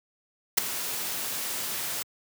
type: noise with ADSR envelope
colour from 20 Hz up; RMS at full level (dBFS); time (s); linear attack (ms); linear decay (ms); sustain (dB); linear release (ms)
white; -17; 0.57-2.03; 13; 5; -15; 9
effects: high-pass 100 Hz 12 dB/octave